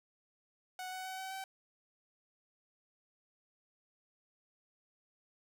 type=tone with pitch steps; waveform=sawtooth; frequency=740 / 746.9 / 753.8 / 760.8 / 767.9 Hz; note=F#5 / F#5 / F#5 / F#5 / G5; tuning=0 / +16 / +32 / +48 / -36 cents; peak=-37 dBFS; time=0.79-1.44 s; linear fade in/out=2 ms; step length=130 ms; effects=none